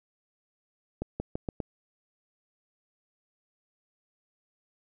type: accelerating click train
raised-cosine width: 2 ms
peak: -18 dBFS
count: 5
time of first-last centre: 1.02-1.602 s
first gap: 180 ms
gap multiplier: 0.86
effects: none